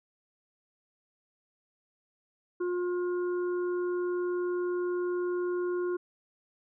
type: harmonic tone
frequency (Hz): 356.1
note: F4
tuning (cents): +34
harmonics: 1 / 3 / 4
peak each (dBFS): -28 / -43 / -44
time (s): 2.6-5.97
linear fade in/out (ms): 10
effects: none